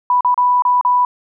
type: tone with dropouts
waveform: sine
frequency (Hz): 987.8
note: B5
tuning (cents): 0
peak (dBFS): -10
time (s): 0.1-1.05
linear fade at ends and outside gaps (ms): 2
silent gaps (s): 0.208-0.247 / 0.344-0.377 / 0.622-0.651 / 0.812-0.849
effects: none